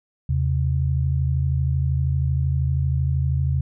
sine tone pair together, 80.7 / 133.5 Hz, E2 / C3, -36 / +35 cents, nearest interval major sixth, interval 871 cents, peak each -21 dBFS, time 0.29-3.61 s, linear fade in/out 5 ms, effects none

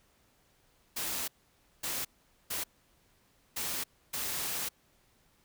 white noise bursts at uneven times, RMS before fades -35 dBFS, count 5, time 0.96-1.28 / 1.83-2.05 / 2.5-2.64 / 3.56-3.84 / 4.13-4.69 s, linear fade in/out 10 ms, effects pink hiss -68 dBFS RMS until 5.44 s

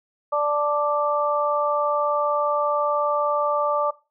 harmonic tone, 293.7 Hz, D4, in tune, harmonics 2 / 3 / 4, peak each -22 / -27 / -23 dBFS, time 0.32-3.91 s, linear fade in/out 10 ms, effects noise-tail reverb RT60 0.3 s tail -20 dB re dry

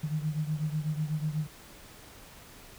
sine beating tone pair, 151.5 / 159.6 Hz, D#3 / D#3, -46 / +44 cents, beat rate 8.1 Hz, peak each -30 / -34 dBFS, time 0.03-1.47 s, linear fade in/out 10 ms, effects pink hiss -51 dBFS RMS until 2.78 s

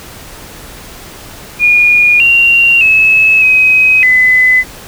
sine tone with pitch steps, 2437 / 2762 / 2588 / 2529 / 2015 Hz, D#7 / F7 / E7 / D#7 / B6, -37 / -20 / -32 / +28 / +34 cents, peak -4 dBFS, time 1.59-4.64 s, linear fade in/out 50 ms, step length 610 ms, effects pink hiss -31 dBFS RMS until 4.87 s

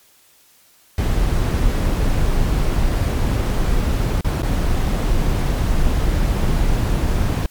brown noise with dropouts, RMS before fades -17 dBFS, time 0.98-7.46 s, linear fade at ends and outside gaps 1 ms, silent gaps 4.209-4.245 / 4.421-4.431 s, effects white hiss -53 dBFS RMS until 7.5 s + MP3 96 kbps

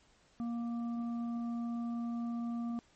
harmonic tone, 235 Hz, A#3, 14 cents sharp, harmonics 1 / 3 / 5, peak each -34 / -50 / -52 dBFS, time 0.4-2.79 s, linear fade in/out 0 ms, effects pink hiss -67 dBFS RMS until 2.95 s + MP3 32 kbps

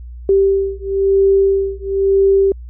sine beating tone pair, 390.6 / 391.6 Hz, G4 / G4, -6 / -2 cents, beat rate 1 Hz, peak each -14 dBFS, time 0.29-2.52 s, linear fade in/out 2 ms, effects added 60 Hz sine -29 dBFS peak until 2.69 s

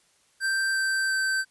square tone with pitch steps, 1568 / 1559 / 1550 Hz, G6 / G6 / G6, 0 / -10 / -20 cents, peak -24 dBFS, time 0.4-1.45 s, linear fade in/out 50 ms, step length 350 ms, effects white hiss -64 dBFS RMS until 1.5 s + resampled to 24000 Hz

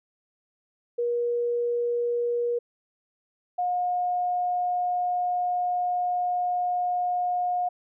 sine tone pair in turn, 477.8 / 717.5 Hz, A#4 / F5, +43 / +47 cents, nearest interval perfect fifth, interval 704 cents, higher second, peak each -23 dBFS, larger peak neither, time 0.98-2.59 / 3.58-7.69 s, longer second, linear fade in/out 10 ms, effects none

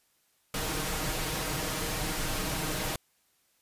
pink noise with comb filter, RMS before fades -32 dBFS, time 0.54-2.96 s, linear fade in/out 2 ms, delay 6.4 ms, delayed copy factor +0.55, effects white hiss -70 dBFS RMS until 3.61 s + resampled to 32000 Hz

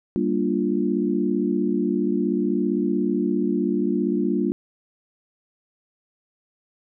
sine chord, G minor seventh, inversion none, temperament equal, 196 / 233.1 / 293.7 / 349.2 Hz, G3 / Bb3 / D4 / F4, 0 / 0 / 0 / 0 cents, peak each -25 dBFS, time 0.16-4.52 s, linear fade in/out 0 ms, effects none

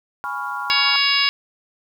sine chord, C# dominant seventh, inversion second, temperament equal, 830.6 / 987.8 / 1108.7 / 1396.9 Hz, G#5 / B5 / C#6 / E#6, 0 / 0 / 0 / 0 cents, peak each -31 / -30 / -30 / -28 dBFS, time 0.24-0.96 s, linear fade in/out 0 ms
harmonic tone, 560 Hz, C#5, 18 cents sharp, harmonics 2 / 3 / 4 / 5 / 6 / 7 / 8 / 9, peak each -26 / -27 / -22 / -21 / -27 / -24 / -29 / -21 dBFS, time 0.7-1.29 s, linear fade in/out 0 ms
effects 8-bit

